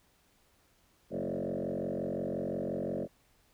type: tone with frequency modulation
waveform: sine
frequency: 386.3 Hz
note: G4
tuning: 25 cents flat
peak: -31 dBFS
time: 1.1-3.08 s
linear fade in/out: 50 ms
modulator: 45.7 Hz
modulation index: 5.1
effects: tanh soft clip ceiling -27 dBFS + pink hiss -68 dBFS RMS until 3.53 s